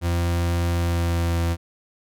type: tone with pitch glide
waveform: 40% pulse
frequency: 86 to 84.57 Hz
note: F2 to E2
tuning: -26 to +45 cents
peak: -19 dBFS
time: 0.01-1.57 s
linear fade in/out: 50 ms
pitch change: -29 cents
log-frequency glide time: 0.68-1.43 s
effects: none